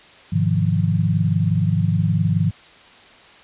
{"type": "chord", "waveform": "sine", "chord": "F minor seventh", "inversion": "first", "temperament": "equal with one note detuned", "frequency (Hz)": [103.83, 128.71, 155.56, 174.61], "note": ["Ab2", "C3", "Eb3", "F3"], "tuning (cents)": [0, -28, 0, 0], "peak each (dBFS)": [-20, -26, -20, -21], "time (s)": [0.32, 2.51], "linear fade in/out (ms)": 10, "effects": ["white hiss -46 dBFS RMS until 3.43 s", "resampled to 8000 Hz"]}